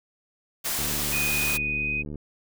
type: noise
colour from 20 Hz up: white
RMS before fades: -28 dBFS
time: 0.64-1.58 s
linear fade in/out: 20 ms
type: click train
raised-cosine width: 3 ms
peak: -24 dBFS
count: 102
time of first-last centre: 0.79-2.157 s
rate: 73.9 Hz
type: tone with pitch glide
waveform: sine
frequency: 2484 to 2501 Hz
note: D#7 to D#7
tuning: -3 to +8 cents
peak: -25 dBFS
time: 1.12-2.03 s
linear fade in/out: 20 ms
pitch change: +11 cents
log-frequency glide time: 1.65-1.92 s
effects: none